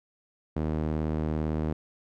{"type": "tone with band-pass filter", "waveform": "sawtooth", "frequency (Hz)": 77.78, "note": "D#2", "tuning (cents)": 0, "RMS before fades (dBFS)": -29, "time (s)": [0.56, 1.73], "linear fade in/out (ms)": 5, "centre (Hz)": 270, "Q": 0.68, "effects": []}